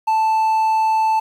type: tone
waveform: triangle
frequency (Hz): 880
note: A5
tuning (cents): 0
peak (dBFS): -12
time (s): 0.07-1.2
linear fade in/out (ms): 10
effects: 8-bit